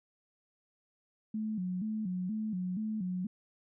sine tone with vibrato, 198.7 Hz, G3, 24 cents sharp, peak -32 dBFS, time 1.34-3.27 s, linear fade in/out 5 ms, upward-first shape square, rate 2.1 Hz, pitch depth 150 cents each way, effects none

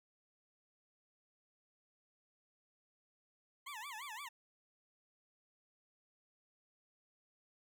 20% pulse tone with vibrato, 998 Hz, B5, 18 cents sharp, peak -40 dBFS, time 3.66-4.29 s, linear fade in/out 10 ms, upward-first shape sine, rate 5.8 Hz, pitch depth 280 cents each way, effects none

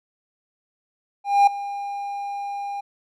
triangle tone with ADSR envelope, 805 Hz, G5, 46 cents sharp, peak -8 dBFS, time 1.24-2.81 s, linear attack 230 ms, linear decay 6 ms, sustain -17 dB, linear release 11 ms, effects none

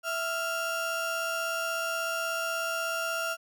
35% pulse tone pair together, 659.3 / 1395 Hz, E5 / F6, 0 / -2 cents, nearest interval octave + minor second, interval 1298 cents, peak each -32 / -29 dBFS, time 0.03-3.37 s, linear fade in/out 50 ms, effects none

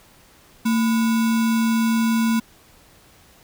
sine tone with sample-and-hold, 226.6 Hz, A#3, 49 cents flat, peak -16 dBFS, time 0.65-2.4 s, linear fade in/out 10 ms, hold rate 1225 Hz, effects pink hiss -52 dBFS RMS until 3.43 s

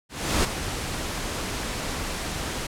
pink noise with ADSR envelope, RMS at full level -21 dBFS, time 0.09-2.67 s, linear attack 350 ms, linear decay 13 ms, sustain -9 dB, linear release 8 ms, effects low-pass 10000 Hz 12 dB/octave

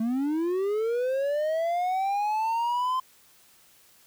triangle linear sweep, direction up, 217.7 to 1040 Hz, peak -22 dBFS, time 0-3 s, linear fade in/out 5 ms, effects white hiss -58 dBFS RMS until 4.06 s

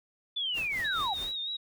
sine linear sweep, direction down, 3520 to 726 Hz, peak -29 dBFS, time 0.36-1.14 s, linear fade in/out 10 ms
pink noise with tremolo, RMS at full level -42 dBFS, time 0.53-1.36 s, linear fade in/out 50 ms, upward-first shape triangle, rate 4.7 Hz, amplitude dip 90%
sine tone with vibrato, 3758 Hz, A#7, 13 cents sharp, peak -32 dBFS, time 0.84-1.57 s, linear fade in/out 10 ms, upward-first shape sine, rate 4.8 Hz, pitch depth 59 cents each way
effects none

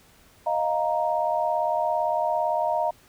sine chord, Eb suspended second, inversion none, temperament just, 622.3 / 700 / 933.4 Hz, Eb5 / F5 / Bb5, 0 / +4 / +2 cents, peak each -26 dBFS, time 0.46-2.91 s, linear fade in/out 10 ms, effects pink hiss -56 dBFS RMS until 3.08 s

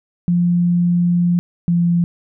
sine tone pair in turn, 174.61 / 172.21 Hz, F3 / F3, 0 / -24 cents, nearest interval unison, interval 24 cents, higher first, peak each -12 dBFS, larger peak neither, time 0.28-1.39 / 1.68-2.04 s, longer first, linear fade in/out 0 ms, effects none

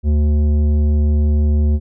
sine tone with tanh clipping, 74.5 Hz, D2, 25 cents sharp, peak -13 dBFS, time 0.03-1.8 s, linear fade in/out 50 ms, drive 11 dB, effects none

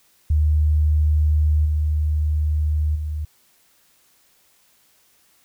sine tone with level steps, 76.1 Hz, D#2, 38 cents flat, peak -14 / -17 / -23 dBFS, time 0.3-3.25 s, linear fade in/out 5 ms, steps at 1.65 / 2.95 s, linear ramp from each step 10 ms, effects white hiss -59 dBFS RMS until 5.44 s

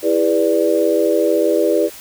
sine chord, E dominant seventh, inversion none, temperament equal with one note detuned, 329.6 / 407.5 / 493.9 / 587.3 Hz, E4 / G#4 / B4 / D5, 0 / -33 / 0 / 0 cents, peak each -18 dBFS, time 0.02-1.9 s, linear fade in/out 50 ms, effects white hiss -37 dBFS RMS until 2 s

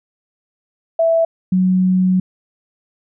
sine tone pair in turn, 659.3 / 185.01 Hz, E5 / F#3, 0 / 0 cents, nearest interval octave + minor seventh, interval 2200 cents, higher first, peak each -11 dBFS, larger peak neither, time 0.99-1.25 / 1.52-2.2 s, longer second, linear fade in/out 5 ms, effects none

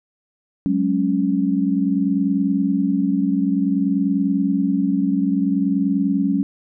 sine chord, F# suspended second, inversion none, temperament equal with one note detuned, 187.15 / 207.7 / 277.2 Hz, F#3 / G#3 / C#4, +20 / 0 / 0 cents, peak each -21 / -22 / -19 dBFS, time 0.66-6.43 s, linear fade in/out 0 ms, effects none

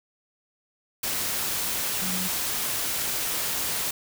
sine tone in noise, 185 Hz, F#3, in tune, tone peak -32 dBFS, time 2.02-2.28 s, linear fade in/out 5 ms, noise white, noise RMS -28 dBFS, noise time 1.03-3.91 s, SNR -7 dB, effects none

